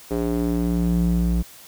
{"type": "tone with band-pass filter sweep", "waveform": "square", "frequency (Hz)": 58.2, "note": "A#1", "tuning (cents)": -2, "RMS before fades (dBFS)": -21, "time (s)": [0.1, 1.43], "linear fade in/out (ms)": 20, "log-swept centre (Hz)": [400, 120], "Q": 2, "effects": ["white hiss -45 dBFS RMS until 1.67 s"]}